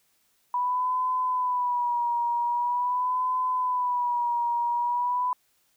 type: tone with vibrato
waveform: sine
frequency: 981 Hz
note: B5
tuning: 12 cents flat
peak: -23 dBFS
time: 0.54-5.33 s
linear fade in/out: 2 ms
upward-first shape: sine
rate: 0.44 Hz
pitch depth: 57 cents each way
effects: white hiss -68 dBFS RMS until 5.76 s